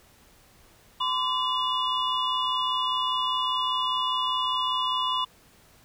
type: tone cluster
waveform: sine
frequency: 1021 / 1146 / 2897 / 3498 Hz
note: C6 / D6 / F#7 / A7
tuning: -43 / -43 / -37 / -11 cents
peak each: -26 / -33 / -30 / -30 dBFS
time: 1-5.25 s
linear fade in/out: 10 ms
effects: tanh soft clip ceiling -15 dBFS + pink hiss -57 dBFS RMS until 5.84 s